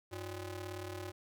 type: ring-modulated tone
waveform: sawtooth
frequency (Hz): 228.1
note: A#3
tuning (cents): -37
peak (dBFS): -34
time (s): 0.11-1.12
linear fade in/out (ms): 20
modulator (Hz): 133
effects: none